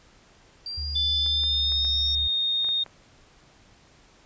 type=exponential sweep; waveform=sine; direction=up; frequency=4699 to 5460 Hz; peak=-31 dBFS; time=0.66-2.15 s; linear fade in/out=2 ms
type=tone with vibrato; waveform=sine; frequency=73.3 Hz; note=D2; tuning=3 cents flat; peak=-30 dBFS; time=0.77-2.28 s; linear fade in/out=10 ms; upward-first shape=triangle; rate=3.5 Hz; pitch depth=10 cents each way
type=tone with pitch glide; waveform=sine; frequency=3520 to 3691 Hz; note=A7 to A#7; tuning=0 to -18 cents; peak=-22 dBFS; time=0.95-2.84 s; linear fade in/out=10 ms; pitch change=+82 cents; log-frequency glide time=1.18-1.79 s
type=clicks; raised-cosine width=0.5 ms; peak=-28 dBFS; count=7; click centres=1.263 / 1.437 / 1.721 / 1.849 / 2.646 / 2.689 / 2.863 s
effects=pink hiss -56 dBFS RMS until 4.25 s + resampled to 16000 Hz